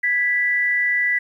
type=tone pair together; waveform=sine; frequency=1661.2 / 1972.9 Hz; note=G#6 / B6; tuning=0 / -2 cents; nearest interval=minor third; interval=298 cents; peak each=-26 / -17 dBFS; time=0.03-1.19 s; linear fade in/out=10 ms; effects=9-bit